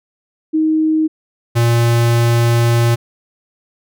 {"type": "tone pair in turn", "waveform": ["sine", "square"], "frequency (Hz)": [314, 117.62], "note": ["D#4", "A#2"], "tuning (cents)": [16, 16], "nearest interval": "octave + perfect fourth", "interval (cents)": 1700, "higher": "first", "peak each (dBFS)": -11, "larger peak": "neither", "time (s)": [[0.53, 1.08], [1.55, 2.96]], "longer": "second", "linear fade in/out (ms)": 20, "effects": []}